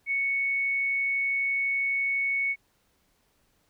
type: tone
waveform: sine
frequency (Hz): 2217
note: C#7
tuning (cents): 0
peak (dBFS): -24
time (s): 0.06-2.56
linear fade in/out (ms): 50
effects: pink hiss -69 dBFS RMS until 3.69 s